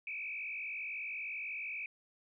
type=tone with frequency modulation; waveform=sine; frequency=2423 Hz; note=D#7; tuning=47 cents flat; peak=-38 dBFS; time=0.07-1.86 s; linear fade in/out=2 ms; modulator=52.8 Hz; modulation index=3; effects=none